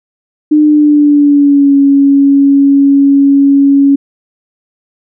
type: tone with pitch glide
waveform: sine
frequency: 302.1 to 278.6 Hz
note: D4 to C#4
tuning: +49 to +9 cents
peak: -3 dBFS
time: 0.51-3.96 s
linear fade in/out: 10 ms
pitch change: -140 cents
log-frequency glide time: 0.62-1.76 s
effects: none